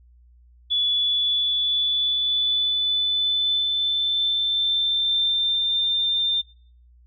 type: tone with pitch glide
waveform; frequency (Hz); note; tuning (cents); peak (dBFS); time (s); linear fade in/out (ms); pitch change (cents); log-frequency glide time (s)
sine; 3428 to 3594; A7 to A7; -46 to +36; -19; 0.7-6.42; 20; +82; 0.92-5.82
effects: noise-tail reverb RT60 0.5 s tail -19 dB re dry + added 60 Hz sine -50 dBFS peak until 7.06 s